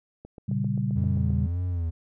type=click train; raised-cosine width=2 ms; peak=-29 dBFS; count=9; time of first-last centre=0.25-1.304 s; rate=7.59 Hz
type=chord; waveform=sine; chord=G diminished; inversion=first; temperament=equal; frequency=116.54 / 138.59 / 196 Hz; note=Bb2 / Db3 / G3; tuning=0 / 0 / 0 cents; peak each=-28 dBFS; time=0.48-1.47 s; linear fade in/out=10 ms
type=tone with vibrato; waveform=triangle; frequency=85.7 Hz; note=F2; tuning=32 cents flat; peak=-23 dBFS; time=0.95-1.91 s; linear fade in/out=20 ms; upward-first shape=sine; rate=1.8 Hz; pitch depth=91 cents each way
effects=none